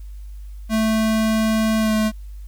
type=tone with pitch glide; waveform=square; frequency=220 to 216.5 Hz; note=A3 to A3; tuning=0 to -28 cents; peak=-17 dBFS; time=0.69-2.12 s; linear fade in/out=50 ms; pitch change=-28 cents; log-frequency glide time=1.79-1.93 s; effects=added 50 Hz sine -32 dBFS peak until 2.47 s + white hiss -59 dBFS RMS until 2.47 s